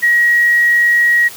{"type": "tone", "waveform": "sine", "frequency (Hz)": 1901, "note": "A#6", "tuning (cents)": 33, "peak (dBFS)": -8, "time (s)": [0.02, 1.29], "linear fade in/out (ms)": 20, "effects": ["white hiss -33 dBFS RMS until 1.36 s"]}